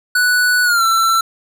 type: tone with pitch glide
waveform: square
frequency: 1480 to 1341.6 Hz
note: F#6 to E6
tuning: 0 to +30 cents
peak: -12 dBFS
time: 0.15-1.21 s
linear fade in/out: 5 ms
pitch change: -170 cents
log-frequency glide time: 0.64-0.84 s
effects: none